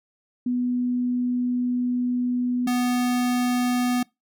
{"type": "tone pair in turn", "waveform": ["sine", "square"], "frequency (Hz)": [246.9, 246.9], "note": ["B3", "B3"], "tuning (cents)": [0, 0], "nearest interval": "unison", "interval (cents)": 0, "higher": "neither", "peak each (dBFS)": -21, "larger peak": "neither", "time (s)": [[0.46, 2.67], [2.67, 4.03]], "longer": "first", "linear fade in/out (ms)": 5, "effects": ["noise-tail reverb RT60 0.2 s tail -24 dB re dry"]}